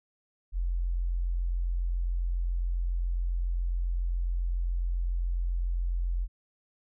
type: tone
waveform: sine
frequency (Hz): 43.65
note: F1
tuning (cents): 0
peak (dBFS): -26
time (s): 0.52-6.28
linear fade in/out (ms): 50
effects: none